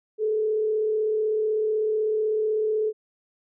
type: tone with frequency modulation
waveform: sine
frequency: 432 Hz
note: A4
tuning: 32 cents flat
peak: -21 dBFS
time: 0.18-2.93 s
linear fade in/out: 50 ms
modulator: 36 Hz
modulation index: 0.29
effects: none